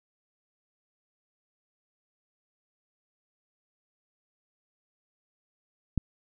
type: click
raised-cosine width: 5 ms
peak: -13 dBFS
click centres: 5.977 s
effects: none